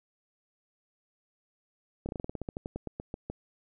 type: slowing click train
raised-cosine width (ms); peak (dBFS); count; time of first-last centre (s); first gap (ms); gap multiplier
2; -22; 17; 2.06-3.3; 29; 1.12
effects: none